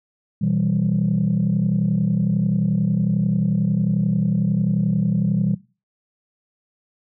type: chord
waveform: sine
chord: E minor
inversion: second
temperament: equal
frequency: 123.47 / 164.81 / 196 Hz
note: B2 / E3 / G3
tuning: 0 / 0 / 0 cents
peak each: -23 / -20 / -20 dBFS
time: 0.41-5.55 s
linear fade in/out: 10 ms
effects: noise-tail reverb RT60 0.3 s tail -18 dB re dry + tanh soft clip ceiling -11 dBFS